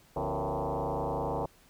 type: tone with frequency modulation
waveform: sine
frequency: 169 Hz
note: E3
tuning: 43 cents sharp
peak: -29 dBFS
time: 0.16-1.46 s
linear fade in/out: 5 ms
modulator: 103 Hz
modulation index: 8
effects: pink hiss -61 dBFS RMS until 1.69 s